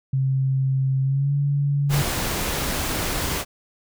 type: tone with pitch glide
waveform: sine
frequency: 133.5 to 142.26 Hz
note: C3 to C#3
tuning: +35 to +45 cents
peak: -18 dBFS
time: 0.13-2.02 s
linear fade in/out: 5 ms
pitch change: +110 cents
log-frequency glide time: 1.02-1.33 s
type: noise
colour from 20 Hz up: pink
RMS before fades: -25 dBFS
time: 1.89-3.45 s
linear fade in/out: 50 ms
effects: none